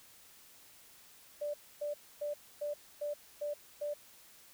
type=tone bursts; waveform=sine; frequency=587.3 Hz; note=D5; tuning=in tune; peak=-34 dBFS; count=7; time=1.41-3.94 s; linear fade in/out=10 ms; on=130 ms; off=270 ms; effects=white hiss -59 dBFS RMS until 4.53 s